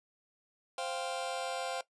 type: chord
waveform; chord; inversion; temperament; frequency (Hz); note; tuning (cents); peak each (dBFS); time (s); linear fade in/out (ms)
sawtooth; C suspended fourth; none; just; 523.3 / 697.7 / 784.9; C5 / F5 / G5; 0 / -2 / +2; -35 / -35 / -36; 0.78-1.81; 2
effects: noise-tail reverb RT60 0.1 s tail -17 dB re dry + resampled to 22050 Hz